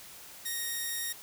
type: tone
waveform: 5% pulse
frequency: 1866 Hz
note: A#6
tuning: 1 cent sharp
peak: -22 dBFS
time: 0.45-1.13 s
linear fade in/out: 10 ms
effects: white hiss -49 dBFS RMS until 1.22 s